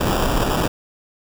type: noise with sample-and-hold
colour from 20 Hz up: pink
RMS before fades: -19 dBFS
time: 0-0.68 s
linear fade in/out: 10 ms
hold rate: 2100 Hz
effects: none